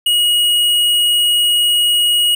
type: tone with tanh clipping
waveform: sine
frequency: 2894 Hz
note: F#7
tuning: 39 cents flat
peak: -12 dBFS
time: 0.06-2.35 s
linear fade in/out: 5 ms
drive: 16 dB
effects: none